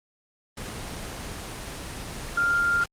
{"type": "tone in noise", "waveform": "sine", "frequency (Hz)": 1396.9, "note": "F6", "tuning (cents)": 0, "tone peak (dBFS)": -20, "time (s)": [2.37, 2.84], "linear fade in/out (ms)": 5, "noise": "pink", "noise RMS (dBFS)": -35, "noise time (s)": [0.57, 2.86], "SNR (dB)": 12, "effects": ["low-pass 10000 Hz 12 dB/octave", "Opus 24 kbps"]}